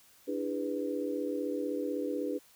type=chord; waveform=sine; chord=E dominant seventh; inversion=third; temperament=equal with one note detuned; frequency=293.7 / 329.6 / 406.1 / 493.9 Hz; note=D4 / E4 / G#4 / B4; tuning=0 / 0 / -39 / 0 cents; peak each=-35 / -40 / -37 / -36 dBFS; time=0.27-2.39 s; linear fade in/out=20 ms; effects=white hiss -61 dBFS RMS until 2.55 s